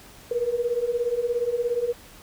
sine beating tone pair, 467.4 / 484.4 Hz, A#4 / B4, +5 / -34 cents, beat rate 17 Hz, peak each -27 / -24 dBFS, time 0.31-1.93 s, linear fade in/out 5 ms, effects pink hiss -48 dBFS RMS until 2.22 s

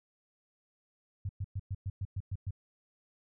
sine tone bursts, 96.8 Hz, G2, 21 cents flat, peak -32 dBFS, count 9, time 1.25-2.508 s, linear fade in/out 5 ms, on 42 ms, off 110 ms, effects none

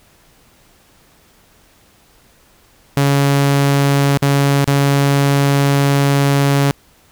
sawtooth tone with dropouts, 140.3 Hz, C#3, 21 cents sharp, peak -7 dBFS, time 2.97-6.71 s, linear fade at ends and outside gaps 0 ms, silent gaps 4.174-4.223 / 4.643-4.677 s, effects pink hiss -51 dBFS RMS until 7.11 s

